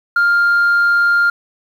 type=tone; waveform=sine; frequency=1401 Hz; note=F6; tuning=5 cents sharp; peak=-8 dBFS; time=0.16-1.3 s; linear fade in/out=5 ms; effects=tanh soft clip ceiling -8 dBFS + 7-bit